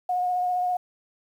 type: tone with vibrato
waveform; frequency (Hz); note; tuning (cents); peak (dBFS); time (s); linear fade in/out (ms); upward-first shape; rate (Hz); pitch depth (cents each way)
sine; 723; F#5; -40; -22; 0.09-0.77; 5; triangle; 15; 19
effects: 9-bit